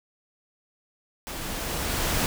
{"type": "noise with level ramp", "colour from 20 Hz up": "pink", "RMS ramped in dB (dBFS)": [-35, -24], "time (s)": [1.27, 2.26], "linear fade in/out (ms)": 0, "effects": []}